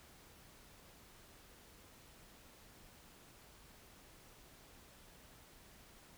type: silence
effects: pink hiss -61 dBFS RMS until 6.17 s